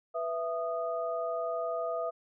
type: tone cluster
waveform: sine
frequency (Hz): 494.9 / 663 / 1234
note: B4 / E5 / D#6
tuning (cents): +4 / +10 / -15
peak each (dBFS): -37 / -32 / -38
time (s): 0.14-2.11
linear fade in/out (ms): 20
effects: none